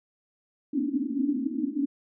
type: band-pass noise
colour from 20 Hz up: white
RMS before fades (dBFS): -28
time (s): 0.73-1.86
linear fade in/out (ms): 5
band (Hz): 240 to 300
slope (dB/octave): 96
effects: none